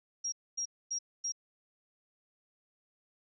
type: tone bursts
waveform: sine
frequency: 5630 Hz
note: F8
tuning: 13 cents sharp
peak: -32 dBFS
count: 4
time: 0.24-1.322 s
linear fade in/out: 10 ms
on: 83 ms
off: 250 ms
effects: none